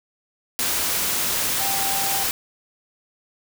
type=tone in noise; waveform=sine; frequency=784 Hz; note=G5; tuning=in tune; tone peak=-28 dBFS; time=1.6-2.23 s; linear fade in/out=0 ms; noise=white; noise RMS=-23 dBFS; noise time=0.59-2.31 s; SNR=-8 dB; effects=none